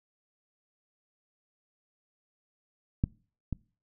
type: clicks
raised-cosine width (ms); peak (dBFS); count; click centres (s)
5; -12 / -19; 2; 3.039 / 3.527
effects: noise-tail reverb RT60 0.4 s tail -24 dB re dry